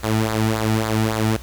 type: tone with flanger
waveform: sawtooth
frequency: 110 Hz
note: A2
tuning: in tune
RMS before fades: -20 dBFS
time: 0.03-1.37 s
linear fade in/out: 10 ms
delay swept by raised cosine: 0.34 to 1.94 ms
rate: 3.6 Hz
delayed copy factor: -0.65
effects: added 60 Hz sine -35 dBFS peak until 1.42 s + pink hiss -42 dBFS RMS until 1.42 s

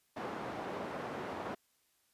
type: band-pass noise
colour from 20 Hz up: white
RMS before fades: -41 dBFS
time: 0.16-1.55 s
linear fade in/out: 10 ms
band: 140 to 910 Hz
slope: 12 dB/octave
effects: white hiss -74 dBFS RMS until 2.13 s + resampled to 32000 Hz

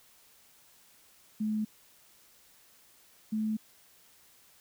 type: tone pair in turn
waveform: sine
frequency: 214.8 / 216.9 Hz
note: A3 / A3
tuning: -41 / -25 cents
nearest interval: unison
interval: 16 cents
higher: second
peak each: -28 dBFS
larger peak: neither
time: 1.4-1.65 / 3.32-3.57 s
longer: neither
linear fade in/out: 10 ms
effects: white hiss -61 dBFS RMS until 4.6 s

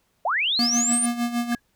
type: linear sweep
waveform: sine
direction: up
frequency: 580 to 9450 Hz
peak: -20 dBFS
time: 0.25-1.06 s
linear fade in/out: 5 ms
type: tone with tremolo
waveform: square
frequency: 238.3 Hz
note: A#3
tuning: 38 cents sharp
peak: -21 dBFS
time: 0.59-1.55 s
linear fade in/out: 2 ms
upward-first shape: sine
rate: 6.6 Hz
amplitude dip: 70%
type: tone with exponential decay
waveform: sine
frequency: 1661.2 Hz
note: G#6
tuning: in tune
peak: -23 dBFS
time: 1.52-1.6 s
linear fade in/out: 5 ms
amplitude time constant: 16 ms
effects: pink hiss -68 dBFS RMS until 1.75 s

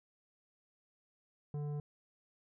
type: tone with tanh clipping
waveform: sine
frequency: 146.83 Hz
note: D3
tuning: in tune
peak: -38 dBFS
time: 1.54-1.8 s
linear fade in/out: 2 ms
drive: 11 dB
effects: none

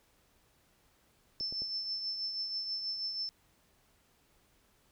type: tone with tremolo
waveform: sine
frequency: 5300 Hz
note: E8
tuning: 9 cents sharp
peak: -32 dBFS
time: 1.4-3.29 s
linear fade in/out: 0 ms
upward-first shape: triangle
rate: 6.2 Hz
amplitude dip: 50%
type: clicks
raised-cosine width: 2 ms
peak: -35 dBFS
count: 3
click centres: 1.408 / 1.525 / 1.62 s
effects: pink hiss -69 dBFS RMS until 4.91 s

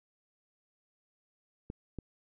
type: clicks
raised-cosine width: 3 ms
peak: -26 dBFS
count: 2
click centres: 1.701 / 1.987 s
effects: none

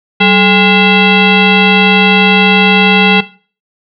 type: tone with frequency modulation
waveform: sine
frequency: 1428 Hz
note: F6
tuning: 38 cents sharp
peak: -4 dBFS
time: 0.2-3.21 s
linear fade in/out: 10 ms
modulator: 619 Hz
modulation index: 3
effects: noise-tail reverb RT60 0.4 s tail -19 dB re dry

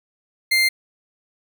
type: tone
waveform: 30% pulse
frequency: 2100 Hz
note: C7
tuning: 6 cents sharp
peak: -12 dBFS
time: 0.51-0.69 s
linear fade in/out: 10 ms
effects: none

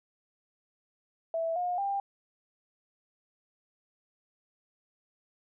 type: tone with pitch steps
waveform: sine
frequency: 658 / 715 / 795 Hz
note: E5 / F5 / G5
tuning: -3 / +41 / +24 cents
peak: -28 dBFS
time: 1.34-2 s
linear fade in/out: 2 ms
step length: 220 ms
effects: none

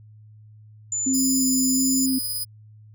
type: tone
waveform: sine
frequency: 7040 Hz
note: A8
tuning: in tune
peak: -23 dBFS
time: 0.92-2.06 s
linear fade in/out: 2 ms
type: tone with vibrato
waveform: sine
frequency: 261.6 Hz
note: C4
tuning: in tune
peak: -20 dBFS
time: 1.06-2.19 s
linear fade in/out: 10 ms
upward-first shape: square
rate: 1.4 Hz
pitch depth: 11 cents each way
type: tone with tremolo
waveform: 5% pulse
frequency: 4985 Hz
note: D#8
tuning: 2 cents sharp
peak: -18 dBFS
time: 1.13-2.45 s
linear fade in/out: 20 ms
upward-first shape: sine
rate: 18 Hz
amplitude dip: 25%
effects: added 107 Hz sine -45 dBFS peak until 2.94 s

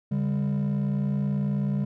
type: tone pair together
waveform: triangle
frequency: 141.77 / 200.5 Hz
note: C#3 / G3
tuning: +39 / +39 cents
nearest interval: tritone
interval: 600 cents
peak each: -23 dBFS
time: 0.11-1.85 s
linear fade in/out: 10 ms
effects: tanh soft clip ceiling -18 dBFS

